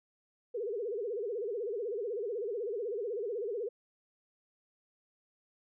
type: tone with vibrato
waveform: sine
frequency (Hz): 440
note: A4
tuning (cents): 0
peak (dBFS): -33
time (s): 0.54-3.69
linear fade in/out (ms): 10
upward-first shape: sine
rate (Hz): 16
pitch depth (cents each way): 200
effects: none